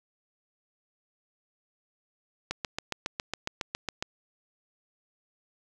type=click train; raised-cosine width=0.2 ms; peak=-13 dBFS; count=12; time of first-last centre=2.51-4.025 s; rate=7.26 Hz; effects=none